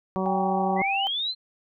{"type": "harmonic tone", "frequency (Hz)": 188.7, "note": "F#3", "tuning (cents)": 34, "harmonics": [1, 2, 3, 4, 5, 6], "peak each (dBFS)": [-27, -30, -32, -33, -34, -35], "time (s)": [0.16, 0.82], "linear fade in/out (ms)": 0}
{"type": "tone with pitch glide", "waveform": "sine", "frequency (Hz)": [792, 785.6], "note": ["G5", "G5"], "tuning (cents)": [18, 4], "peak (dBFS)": -25, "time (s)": [0.26, 1.07], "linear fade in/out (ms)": 0, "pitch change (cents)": -14, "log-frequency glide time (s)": [0.37, 0.74]}
{"type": "linear sweep", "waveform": "sine", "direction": "up", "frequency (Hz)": [1909, 4186], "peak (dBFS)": -25, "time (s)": [0.76, 1.35], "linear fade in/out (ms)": 50}
{"effects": []}